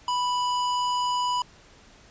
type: tone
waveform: square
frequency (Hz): 987.8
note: B5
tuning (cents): 0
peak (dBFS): -24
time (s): 0.08-1.42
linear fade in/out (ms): 2
effects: pink hiss -53 dBFS RMS until 2.1 s + resampled to 16000 Hz